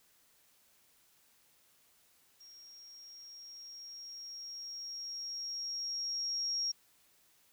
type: tone with level ramp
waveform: sine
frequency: 5588 Hz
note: F8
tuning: in tune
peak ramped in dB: -53 to -31 dBFS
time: 2.4-6.72 s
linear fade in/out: 10 ms
effects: white hiss -68 dBFS RMS until 7.52 s